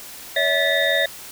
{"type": "tone cluster", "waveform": "sine", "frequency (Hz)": [565, 651, 1738, 1958, 3680], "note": ["C#5", "E5", "A6", "B6", "A#7"], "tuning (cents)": [33, -22, -22, -15, -23], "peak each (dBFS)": -23, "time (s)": [0.36, 1.06], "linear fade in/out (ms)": 5, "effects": ["white hiss -38 dBFS RMS until 1.31 s"]}